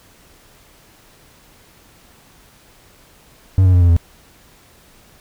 triangle tone with pitch steps, 94.7 / 92 / 89.38 / 86.84 / 84.37 Hz, F#2 / F#2 / F2 / F2 / E2, +41 / -9 / +41 / -9 / +41 cents, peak -6 dBFS, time 3.58-3.965 s, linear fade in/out 0 ms, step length 77 ms, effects pink hiss -49 dBFS RMS until 5.2 s

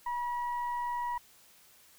sine tone with frequency modulation, 967 Hz, B5, 37 cents flat, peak -31 dBFS, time 0.06-1.18 s, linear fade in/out 5 ms, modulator 957 Hz, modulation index 0.41, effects white hiss -60 dBFS RMS until 1.98 s

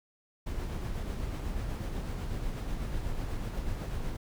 brown noise with tremolo, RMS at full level -33 dBFS, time 0.46-4.17 s, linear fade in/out 10 ms, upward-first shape sine, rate 8.1 Hz, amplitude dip 30%, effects none

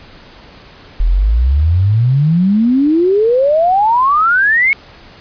sine exponential sweep, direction up, 39.02 to 2226 Hz, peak -8 dBFS, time 1-4.73 s, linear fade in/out 0 ms, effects pink hiss -39 dBFS RMS until 5.2 s + resampled to 11025 Hz

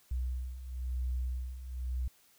sine beating tone pair, 62 / 63 Hz, B1 / B1, +7 / +35 cents, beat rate 1 Hz, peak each -39 / -34 dBFS, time 0.11-2.08 s, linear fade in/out 5 ms, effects white hiss -65 dBFS RMS until 2.38 s

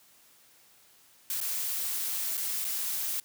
blue noise with dropouts, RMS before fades -32 dBFS, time 1.3-3.2 s, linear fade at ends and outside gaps 2 ms, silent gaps 1.404-1.412 / 2.371-2.375 / 2.645-2.649 s, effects white hiss -60 dBFS RMS until 3.24 s + high-pass 80 Hz 12 dB/octave

